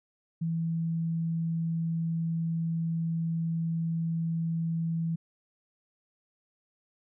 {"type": "tone", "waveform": "sine", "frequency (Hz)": 164.81, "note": "E3", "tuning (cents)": 0, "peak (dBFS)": -27, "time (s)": [0.41, 5.16], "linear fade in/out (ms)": 10, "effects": []}